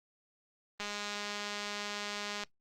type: click train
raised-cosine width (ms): 0.2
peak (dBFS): -21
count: 338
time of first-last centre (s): 0.8-2.436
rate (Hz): 206
effects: noise-tail reverb RT60 0.1 s tail -19 dB re dry + Opus 24 kbps